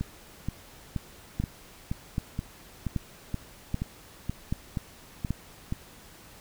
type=two click trains; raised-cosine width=5 ms; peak=-15 / -17 dBFS; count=6 / 13; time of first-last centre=1.4-5.306 / 0.01-5.724 s; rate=1.28 / 2.1 Hz; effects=pink hiss -51 dBFS RMS until 6.4 s